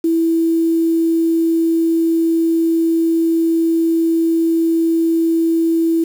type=tone with quantisation; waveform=sine; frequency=329.6 Hz; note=E4; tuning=in tune; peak=-12 dBFS; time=0.04-6.04 s; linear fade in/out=5 ms; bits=6; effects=none